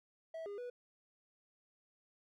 triangle tone with pitch steps, 650 / 406.5 / 489.7 Hz, E5 / G#4 / B4, -24 / -37 / -15 cents, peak -40 dBFS, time 0.34-0.7 s, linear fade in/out 5 ms, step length 120 ms, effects none

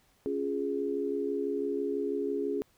sine chord, Db major, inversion none, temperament equal, 277.2 / 349.2 / 415.3 Hz, Db4 / F4 / Ab4, 0 / 0 / 0 cents, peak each -34 / -36 / -31 dBFS, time 0.26-2.62 s, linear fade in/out 0 ms, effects pink hiss -67 dBFS RMS until 2.77 s

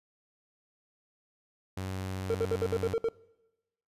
sawtooth tone, 94.4 Hz, F#2, 35 cents sharp, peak -30 dBFS, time 1.77-2.94 s, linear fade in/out 5 ms
triangle tone bursts, 455.5 Hz, A#4, 40 cents flat, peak -23 dBFS, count 8, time 2.3-3.086 s, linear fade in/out 0 ms, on 44 ms, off 62 ms
effects noise-tail reverb RT60 1.0 s tail -22 dB re dry + resampled to 32000 Hz

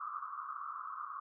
white band-pass noise, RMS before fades -43 dBFS, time 0-1.2 s, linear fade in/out 10 ms, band 1100 to 1300 Hz, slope 96 dB/octave, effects none

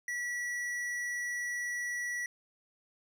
triangle tone with tanh clipping, 1942 Hz, B6, 30 cents flat, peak -35 dBFS, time 0.08-2.26 s, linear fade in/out 2 ms, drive 16 dB, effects none

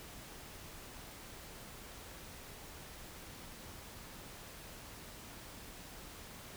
silence, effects pink hiss -51 dBFS RMS until 6.56 s

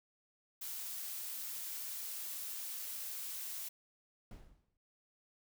blue noise, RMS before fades -43 dBFS, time 0.61-3.69 s, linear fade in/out 10 ms
brown noise with exponential decay, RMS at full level -46 dBFS, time 4.31-4.77 s, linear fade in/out 2 ms, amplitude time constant 100 ms
effects none

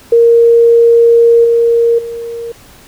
sine tone with level steps, 466.2 Hz, A#4, in tune, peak -3 / -6 / -19 dBFS, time 0.12-2.52 s, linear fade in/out 5 ms, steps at 1.44 / 1.98 s, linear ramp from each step 10 ms, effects pink hiss -40 dBFS RMS until 2.87 s

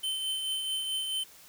square tone with tremolo, 3075 Hz, G7, 34 cents flat, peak -29 dBFS, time 0.03-1.24 s, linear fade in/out 10 ms, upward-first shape triangle, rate 4.6 Hz, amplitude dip 40%, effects white hiss -54 dBFS RMS until 1.48 s

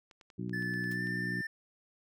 clicks, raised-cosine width 0.2 ms, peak -38 dBFS, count 8, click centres 0.112 / 0.212 / 0.302 / 0.495 / 0.624 / 0.739 / 0.841 / 1.071 s
harmonic tone, 60.5 Hz, B1, 35 cents flat, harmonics 2 / 3 / 4 / 5 / 6, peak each -40 / -38 / -44 / -43 / -46 dBFS, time 0.38-1.42 s, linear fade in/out 10 ms
triangle tone with pitch glide, 1742 to 1787.9 Hz, A6 to A6, -18 to +27 cents, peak -33 dBFS, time 0.53-1.47 s, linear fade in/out 5 ms, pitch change +45 cents, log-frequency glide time 0.89-1.04 s
white noise with exponential decay, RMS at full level -47 dBFS, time 0.91-1 s, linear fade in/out 5 ms, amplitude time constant 18 ms
effects none

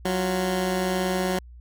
15% pulse tone pair together, 185 / 349.2 Hz, F#3 / F4, 0 / 0 cents, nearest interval major seventh, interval 1100 cents, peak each -17 / -27 dBFS, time 0.05-1.39 s, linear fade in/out 5 ms, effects added 60 Hz sine -42 dBFS peak until 1.6 s

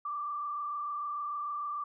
sine tone with frequency modulation, 1174.7 Hz, D6, in tune, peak -33 dBFS, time 0.05-1.84 s, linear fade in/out 5 ms, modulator 26.7 Hz, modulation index 1, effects none

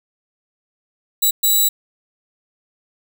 5% pulse tone bursts at uneven times, 3912 Hz, B7, 17 cents flat, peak -5 dBFS, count 2, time 1.22-1.31 / 1.43-1.69 s, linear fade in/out 10 ms, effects none

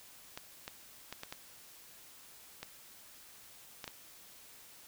clicks, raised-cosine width 0.2 ms, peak -24 dBFS, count 8, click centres 0.375 / 0.679 / 1.126 / 1.234 / 1.325 / 2.63 / 3.842 / 3.878 s, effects white hiss -56 dBFS RMS until 4.87 s

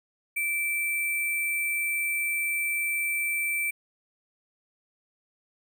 sine tone with sample-and-hold, 2332 Hz, D7, 13 cents flat, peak -25 dBFS, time 0.36-3.71 s, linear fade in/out 10 ms, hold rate 11025 Hz, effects none

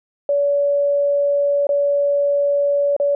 sine tone with dropouts, 570 Hz, C#5, 48 cents sharp, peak -14 dBFS, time 0.29-3.15 s, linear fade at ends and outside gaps 2 ms, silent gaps 1.669-1.691 / 2.965-2.999 s, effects none

